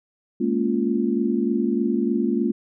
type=chord; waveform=sine; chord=Bb minor seventh; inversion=third; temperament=just; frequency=209.8 / 233.1 / 279.7 / 349.6 Hz; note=Ab3 / Bb3 / Db4 / F4; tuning=+18 / 0 / +16 / +2 cents; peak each=-25 / -23 / -26 / -25 dBFS; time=0.4-2.52 s; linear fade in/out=10 ms; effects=none